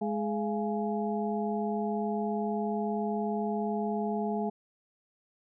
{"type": "harmonic tone with a mistuned harmonic", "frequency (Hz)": 209.7, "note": "G#3", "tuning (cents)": 17, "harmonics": [1, 2, 3, 4], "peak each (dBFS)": [-31, -34, -36, -37], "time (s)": [0.01, 4.5], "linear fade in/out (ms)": 10, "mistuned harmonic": 3, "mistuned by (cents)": 150, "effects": []}